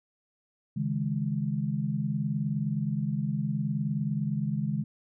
sine chord, C# suspended second, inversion none, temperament equal with one note detuned, 138.59 / 157.92 / 207.7 Hz, C#3 / D#3 / G#3, 0 / +26 / 0 cents, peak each -31 dBFS, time 0.76-4.84 s, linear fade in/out 10 ms, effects none

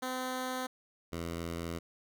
10% pulse tone pair in turn, 256.2 / 84.22 Hz, C4 / E2, -36 / +38 cents, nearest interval octave + perfect fifth, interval 1926 cents, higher first, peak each -26 / -28 dBFS, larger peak first, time 0.02-0.67 / 1.12-1.79 s, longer second, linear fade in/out 10 ms, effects none

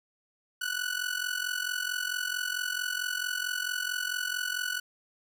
sawtooth tone with amplitude modulation, 1480 Hz, F#6, in tune, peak -23 dBFS, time 0.61-4.8 s, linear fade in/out 10 ms, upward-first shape sine, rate 44.5 Hz, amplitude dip 80%, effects none

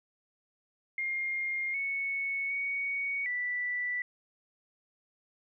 sine tone with pitch steps, 2123 / 2212 / 2235 / 1971 Hz, C7 / C#7 / C#7 / B6, +25 / -4 / +14 / -4 cents, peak -30 dBFS, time 0.98-4.02 s, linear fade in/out 2 ms, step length 760 ms, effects none

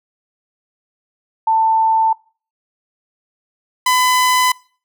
sine / sawtooth tone pair in turn, 890 / 1006.7 Hz, A5 / B5, +20 / +33 cents, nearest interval major second, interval 213 cents, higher second, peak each -11 / -8 dBFS, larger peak second, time 1.47-2.13 / 3.86-4.52 s, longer neither, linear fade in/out 5 ms, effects noise-tail reverb RT60 0.4 s tail -23 dB re dry

